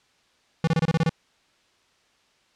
square tone bursts, 163 Hz, E3, 19 cents flat, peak -19 dBFS, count 8, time 0.64-1.094 s, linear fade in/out 2 ms, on 34 ms, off 26 ms, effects white hiss -63 dBFS RMS until 2.55 s + low-pass 5000 Hz 12 dB/octave

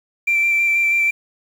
triangle tone with vibrato, 2349 Hz, D7, in tune, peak -11 dBFS, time 0.27-1.11 s, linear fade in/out 10 ms, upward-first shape square, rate 6.2 Hz, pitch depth 11 cents each way, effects tanh soft clip ceiling -11 dBFS + 7-bit

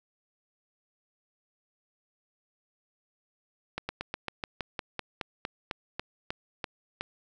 slowing click train, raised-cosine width 0.3 ms, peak -16 dBFS, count 16, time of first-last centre 3.78-7.01 s, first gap 110 ms, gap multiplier 1.09, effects none

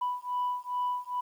sine beating tone pair, 987.8 / 990.2 Hz, B5 / B5, 0 / +4 cents, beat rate 2.4 Hz, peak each -31 dBFS, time 0.01-1.21 s, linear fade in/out 10 ms, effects tanh soft clip ceiling -24 dBFS + 10-bit

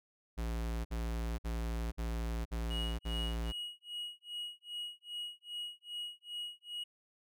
square tone bursts, 57 Hz, A#1, 38 cents flat, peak -35 dBFS, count 6, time 0.37-3.525 s, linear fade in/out 20 ms, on 480 ms, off 55 ms
triangle tone with tremolo, 2900 Hz, F#7, 35 cents flat, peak -36 dBFS, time 2.7-6.84 s, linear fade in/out 10 ms, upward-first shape sine, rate 2.5 Hz, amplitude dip 100%
effects none

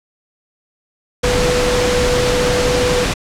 sine tone in noise, 493.9 Hz, B4, in tune, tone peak -15 dBFS, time 1.23-3.05 s, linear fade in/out 10 ms, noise pink, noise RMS -17 dBFS, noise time 1.23-3.14 s, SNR -1 dB, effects low-pass 7000 Hz 12 dB/octave

